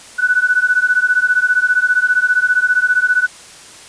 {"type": "beating tone pair", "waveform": "sine", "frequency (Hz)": [1480, 1495], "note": ["F#6", "F#6"], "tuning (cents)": [0, 17], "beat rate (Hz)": 15, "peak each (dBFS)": -14, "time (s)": [0.18, 3.27], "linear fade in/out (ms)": 20, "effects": ["white hiss -38 dBFS RMS until 3.88 s", "resampled to 22050 Hz"]}